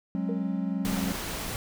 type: chord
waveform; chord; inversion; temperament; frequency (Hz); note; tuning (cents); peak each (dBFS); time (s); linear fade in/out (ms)
triangle; F# suspended second; none; equal with one note detuned; 185 / 207.7 / 270.5; F#3 / G#3 / C#4; 0 / 0 / -42; -28 / -30 / -31; 0.15-1.12; 0
type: tone with exponential decay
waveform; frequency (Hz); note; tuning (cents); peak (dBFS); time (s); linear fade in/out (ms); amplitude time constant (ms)
sine; 466.2; A#4; 0; -29; 0.29-0.5; 1; 44
type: noise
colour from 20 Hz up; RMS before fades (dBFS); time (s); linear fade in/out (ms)
pink; -34; 0.85-1.56; 0
effects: none